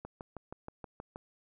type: click train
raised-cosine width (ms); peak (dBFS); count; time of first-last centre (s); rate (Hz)
1; -28; 8; 0.05-1.159; 6.31
effects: none